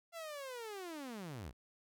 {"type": "linear sweep", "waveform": "sawtooth", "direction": "down", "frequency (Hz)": [687, 48.62], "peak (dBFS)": -40, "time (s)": [0.12, 1.53], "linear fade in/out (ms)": 50, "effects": []}